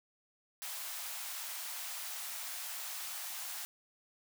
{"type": "high-pass noise", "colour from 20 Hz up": "white", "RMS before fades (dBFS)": -42, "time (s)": [0.62, 3.65], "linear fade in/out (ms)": 0, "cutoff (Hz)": 640, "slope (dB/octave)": 48, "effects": []}